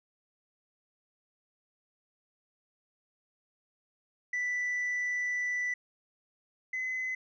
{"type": "tone pair in turn", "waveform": "sine", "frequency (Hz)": [1977, 2031], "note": ["B6", "B6"], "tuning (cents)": [1, 48], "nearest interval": "unison", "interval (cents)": 47, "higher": "second", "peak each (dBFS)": [-27, -30], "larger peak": "first", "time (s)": [[4.33, 5.74], [6.73, 7.15]], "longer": "first", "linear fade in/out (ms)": 5, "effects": ["tanh soft clip ceiling -28 dBFS"]}